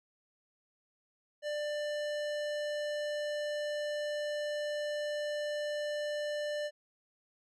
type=tone; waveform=square; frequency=593 Hz; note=D5; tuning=17 cents sharp; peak=-34 dBFS; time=1.42-6.71 s; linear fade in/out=50 ms; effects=low-pass 6000 Hz 12 dB/octave